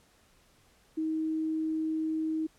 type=tone; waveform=sine; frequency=316.4 Hz; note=D#4; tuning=29 cents sharp; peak=-28 dBFS; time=0.97-2.47 s; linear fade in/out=10 ms; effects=pink hiss -64 dBFS RMS until 2.58 s + low-pass 12000 Hz 12 dB/octave